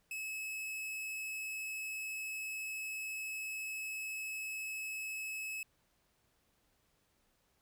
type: tone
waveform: 45% pulse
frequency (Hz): 2586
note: E7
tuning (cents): -34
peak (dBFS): -39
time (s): 0.11-5.63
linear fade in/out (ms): 2
effects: pink hiss -75 dBFS RMS until 7.61 s